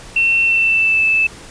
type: tone with pitch glide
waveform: sine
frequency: 2700 to 2629 Hz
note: E7 to E7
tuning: +41 to -5 cents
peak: -11 dBFS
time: 0.16-1.27 s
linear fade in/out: 5 ms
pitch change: -46 cents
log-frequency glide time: 0.45-1.03 s
effects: pink hiss -37 dBFS RMS until 1.5 s + resampled to 22050 Hz